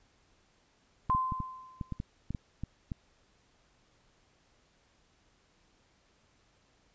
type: clicks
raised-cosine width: 5 ms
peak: -23 dBFS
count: 11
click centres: 1.097 / 1.149 / 1.322 / 1.403 / 1.812 / 1.923 / 2.001 / 2.306 / 2.348 / 2.636 / 2.918 s
type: tone with exponential decay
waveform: sine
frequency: 1035 Hz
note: C6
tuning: 19 cents flat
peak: -23 dBFS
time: 1.1-1.98 s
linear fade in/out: 0 ms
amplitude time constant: 190 ms
effects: pink hiss -68 dBFS RMS until 6.94 s + resampled to 16000 Hz